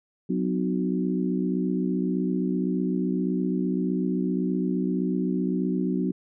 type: harmonic tone with a mistuned harmonic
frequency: 61.74 Hz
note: B1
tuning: in tune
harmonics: 3 / 4 / 5 / 6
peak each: -26 / -28 / -30 / -32 dBFS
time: 0.29-6.12 s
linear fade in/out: 10 ms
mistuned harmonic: 4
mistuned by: +44 cents
effects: none